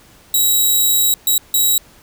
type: tone bursts at uneven times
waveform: 5% pulse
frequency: 3862 Hz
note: B7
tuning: 39 cents flat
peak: -4 dBFS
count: 3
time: 0.34-1.14 / 1.27-1.38 / 1.54-1.78 s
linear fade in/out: 2 ms
effects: pink hiss -47 dBFS RMS until 2.02 s